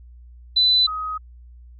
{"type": "tone pair in turn", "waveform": "sine", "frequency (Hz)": [4000, 1259.9], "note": ["B7", "D#6"], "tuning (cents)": [21, 21], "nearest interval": "octave + minor sixth", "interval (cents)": 2000, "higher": "first", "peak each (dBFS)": [-13, -24], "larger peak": "first", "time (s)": [[0.56, 0.87], [0.87, 1.18]], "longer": "neither", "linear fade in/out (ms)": 10, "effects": ["added 60 Hz sine -41 dBFS peak until 1.79 s", "MP3 64 kbps"]}